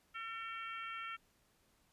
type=harmonic tone; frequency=452.4 Hz; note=A4; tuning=48 cents sharp; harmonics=3 / 4 / 5 / 6 / 7; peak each=-44 / -51 / -49 / -51 / -54 dBFS; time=0.14-1.17 s; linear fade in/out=20 ms; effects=pink hiss -73 dBFS RMS until 1.92 s + resampled to 32000 Hz